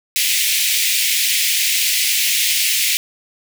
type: high-pass noise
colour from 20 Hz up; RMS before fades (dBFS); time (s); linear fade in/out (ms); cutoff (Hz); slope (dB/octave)
pink; -17; 0.16-2.97; 0; 2100; 48
effects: none